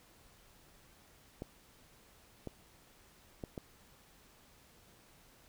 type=clicks; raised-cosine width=2 ms; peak=-27 dBFS; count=4; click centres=1.421 / 2.473 / 3.438 / 3.578 s; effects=pink hiss -63 dBFS RMS until 5.48 s